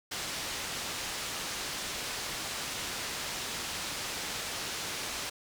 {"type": "low-pass noise", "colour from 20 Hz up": "white", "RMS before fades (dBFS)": -37, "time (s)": [0.11, 5.3], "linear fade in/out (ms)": 10, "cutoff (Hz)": 6200, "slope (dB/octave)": 12, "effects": []}